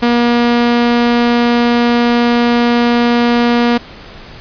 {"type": "tone", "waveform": "sawtooth", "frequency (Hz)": 238.6, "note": "A#3", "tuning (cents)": 41, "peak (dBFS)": -5, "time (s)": [0.02, 3.78], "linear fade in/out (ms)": 10, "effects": ["pink hiss -34 dBFS RMS until 4.4 s", "resampled to 11025 Hz"]}